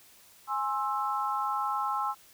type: chord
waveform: sine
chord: Ab augmented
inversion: none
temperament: equal with one note detuned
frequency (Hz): 830.6 / 1059.9 / 1318.5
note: Ab5 / C6 / E6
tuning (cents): 0 / +22 / 0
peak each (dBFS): -32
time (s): 0.47-2.15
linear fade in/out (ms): 50
effects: white hiss -57 dBFS RMS until 2.33 s

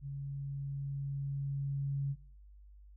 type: tone with level ramp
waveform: sine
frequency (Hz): 139.1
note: C#3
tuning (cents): +6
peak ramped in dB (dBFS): -38 to -31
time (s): 0.01-2.16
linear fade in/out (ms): 50
effects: noise-tail reverb RT60 0.6 s tail -21 dB re dry + added 50 Hz sine -53 dBFS peak until 2.96 s

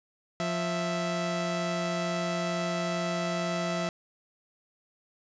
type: tone pair together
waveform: sawtooth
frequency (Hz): 175.38 / 659.3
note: F3 / E5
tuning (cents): +8 / 0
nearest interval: octave + major seventh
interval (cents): 2292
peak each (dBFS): -27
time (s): 0.4-3.89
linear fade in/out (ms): 0
effects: resampled to 16000 Hz + 10-bit

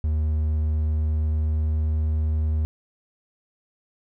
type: tone with pitch glide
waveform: triangle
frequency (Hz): 77 to 77.58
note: D#2 to D#2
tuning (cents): -17 to -4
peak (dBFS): -18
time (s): 0.04-2.65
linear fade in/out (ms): 0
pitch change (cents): +13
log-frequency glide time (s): 0.59-2.01
effects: none

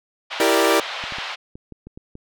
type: band-pass noise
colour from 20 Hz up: white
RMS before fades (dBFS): -30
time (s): 0.3-1.36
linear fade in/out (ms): 20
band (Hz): 610 to 3700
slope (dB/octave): 24
type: chord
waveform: sawtooth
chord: E half-diminished seventh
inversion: none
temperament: equal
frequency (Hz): 329.6 / 392 / 466.2 / 587.3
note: E4 / G4 / Bb4 / D5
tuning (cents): 0 / 0 / 0 / 0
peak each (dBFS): -17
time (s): 0.4-0.8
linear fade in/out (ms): 2
type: clicks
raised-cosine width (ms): 3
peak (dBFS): -25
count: 8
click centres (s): 1.039 / 1.123 / 1.185 / 1.555 / 1.723 / 1.87 / 1.975 / 2.154
effects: none

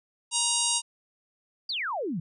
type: harmonic tone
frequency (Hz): 945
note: A#5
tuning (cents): +23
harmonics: 1 / 3 / 4 / 5 / 6 / 7 / 8 / 9 / 10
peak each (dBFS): -35 / -32 / -32 / -34 / -34 / -31 / -34 / -29 / -35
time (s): 0.31-0.82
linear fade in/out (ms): 50
type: exponential sweep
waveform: sine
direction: down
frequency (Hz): 4921 to 146.1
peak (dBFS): -28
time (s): 1.69-2.2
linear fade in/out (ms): 5
effects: none

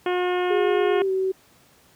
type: harmonic tone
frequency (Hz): 360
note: F#4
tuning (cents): -47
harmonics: 1 / 2 / 3 / 4 / 5 / 6 / 7 / 8 / 9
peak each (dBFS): -22 / -28 / -32 / -34 / -36 / -38 / -39 / -40 / -41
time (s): 0.06-1.02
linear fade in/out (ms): 2
type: tone with pitch glide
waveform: sine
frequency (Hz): 408.8 to 379.2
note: G#4 to F#4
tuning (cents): -27 to +43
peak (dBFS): -20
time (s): 0.5-1.32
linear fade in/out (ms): 10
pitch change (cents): -130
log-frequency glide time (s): 0.93-1.11
effects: pink hiss -56 dBFS RMS until 1.95 s + high-pass 80 Hz 12 dB/octave

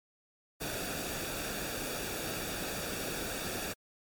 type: noise with comb filter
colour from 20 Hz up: pink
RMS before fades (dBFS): -37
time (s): 0.6-3.74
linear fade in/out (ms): 20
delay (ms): 0.97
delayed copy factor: -0.6
effects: MP3 96 kbps

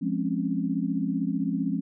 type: chord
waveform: sine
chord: Db major seventh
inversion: first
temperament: equal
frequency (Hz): 174.61 / 207.7 / 261.6 / 277.2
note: F3 / Ab3 / C4 / Db4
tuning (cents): 0 / 0 / 0 / 0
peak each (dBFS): -30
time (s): 0.01-1.81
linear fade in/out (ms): 20
effects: none

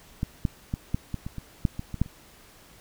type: clicks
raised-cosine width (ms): 5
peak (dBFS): -14 / -11 / -15 / -12 / -17 / -21 / -22 / -9 / -19 / -20 / -9 / -30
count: 12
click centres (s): 0.231 / 0.452 / 0.739 / 0.945 / 1.143 / 1.265 / 1.383 / 1.652 / 1.794 / 1.943 / 2.016 / 2.061
effects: pink hiss -53 dBFS RMS until 2.8 s

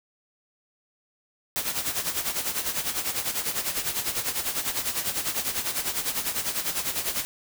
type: noise with tremolo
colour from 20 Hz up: white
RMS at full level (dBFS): -26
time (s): 1.56-7.25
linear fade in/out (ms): 0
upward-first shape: sine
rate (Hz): 10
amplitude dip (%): 70
effects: none

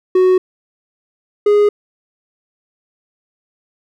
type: tone pair in turn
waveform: triangle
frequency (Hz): 370 / 413.9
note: F#4 / G#4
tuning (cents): 0 / -6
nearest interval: major second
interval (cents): 194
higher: second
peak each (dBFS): -6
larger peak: neither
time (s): 0.15-0.38 / 1.46-1.69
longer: neither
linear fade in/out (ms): 5
effects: none

